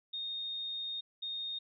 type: tone bursts at uneven times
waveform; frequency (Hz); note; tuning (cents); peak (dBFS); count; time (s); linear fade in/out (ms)
sine; 3693; A#7; -17; -36; 2; 0.13-1.01 / 1.22-1.59; 10
effects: none